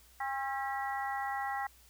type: harmonic tone with a mistuned harmonic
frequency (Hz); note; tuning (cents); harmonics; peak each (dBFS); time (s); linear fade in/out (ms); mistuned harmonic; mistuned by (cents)
269.2; C4; +49; 3 / 4 / 5 / 6 / 7; -35 / -42 / -44 / -47 / -40; 0.2-1.67; 5; 7; +44
effects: added 60 Hz sine -62 dBFS peak until 1.89 s + white hiss -62 dBFS RMS until 1.89 s